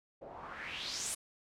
white noise with low-pass filter sweep, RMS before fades -42 dBFS, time 0.21-1.15 s, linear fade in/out 10 ms, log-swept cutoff 520 to 9900 Hz, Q 3.7, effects none

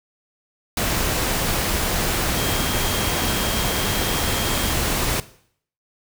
sine tone in noise, 3231 Hz, G#7, 48 cents flat, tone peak -31 dBFS, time 2.37-4.73 s, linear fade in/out 2 ms, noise pink, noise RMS -22 dBFS, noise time 0.77-5.2 s, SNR -12 dB, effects noise-tail reverb RT60 0.6 s tail -17 dB re dry

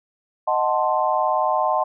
sine chord, D# diminished seventh, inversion none, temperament equal, 622.3 / 740 / 880 / 1046.5 Hz, D#5 / F#5 / A5 / C6, 0 / 0 / 0 / 0 cents, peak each -23 dBFS, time 0.47-1.84 s, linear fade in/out 10 ms, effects none

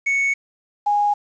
triangle / sine tone pair in turn, 2217 / 824.5 Hz, C#7 / G#5, 0 / -13 cents, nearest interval octave + perfect fourth, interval 1713 cents, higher first, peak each -15 dBFS, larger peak neither, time 0.06-0.34 / 0.86-1.14 s, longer neither, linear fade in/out 10 ms, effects resampled to 16000 Hz + 8-bit

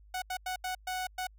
sawtooth tone bursts at uneven times, 740 Hz, F#5, in tune, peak -29 dBFS, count 6, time 0.14-0.22 / 0.3-0.37 / 0.46-0.56 / 0.64-0.75 / 0.87-1.07 / 1.18-1.27 s, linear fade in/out 5 ms, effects added 51 Hz sine -54 dBFS peak until 1.38 s

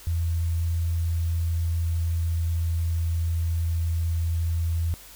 sine tone with pitch glide, 83.7 to 83.12 Hz, E2 to E2, +27 to +15 cents, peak -22 dBFS, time 0.07-4.94 s, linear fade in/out 0 ms, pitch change -12 cents, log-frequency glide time 0.8-3.91 s, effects added 50 Hz sine -52 dBFS peak until 5.15 s + white hiss -47 dBFS RMS until 5.15 s

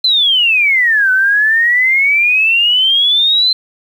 sine exponential two-way sweep, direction down then up, 4121 to 1500 to 4121 Hz, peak -8 dBFS, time 0.04-3.53 s, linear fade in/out 5 ms, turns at 1.11 s, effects 7-bit

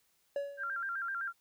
triangle tone with exponential decay, 565 Hz, C#5, 33 cents sharp, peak -28 dBFS, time 0.36-0.82 s, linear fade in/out 2 ms, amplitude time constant 100 ms
sine tone with vibrato, 1480 Hz, F#6, in tune, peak -34 dBFS, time 0.57-1.33 s, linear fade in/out 50 ms, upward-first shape square, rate 7.8 Hz, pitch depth 120 cents each way
effects white hiss -73 dBFS RMS until 1.4 s

